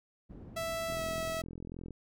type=low-pass noise; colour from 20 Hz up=white; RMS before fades=-48 dBFS; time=0.29-1.35 s; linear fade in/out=20 ms; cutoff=200 Hz; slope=12 dB/octave
type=tone with pitch glide; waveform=sawtooth; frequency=659.3 to 650.6 Hz; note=E5 to E5; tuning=0 to -23 cents; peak=-30 dBFS; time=0.56-1.42 s; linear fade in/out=10 ms; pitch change=-23 cents; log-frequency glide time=0.94-1 s
type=click train; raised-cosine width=3 ms; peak=-31 dBFS; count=44; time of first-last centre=0.9-1.907 s; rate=42.7 Hz
effects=none